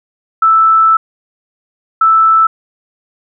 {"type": "tone bursts at uneven times", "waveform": "sine", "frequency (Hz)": 1318.5, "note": "E6", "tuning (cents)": 0, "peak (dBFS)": -5, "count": 2, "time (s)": [[0.42, 0.97], [2.01, 2.47]], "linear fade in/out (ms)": 5, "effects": []}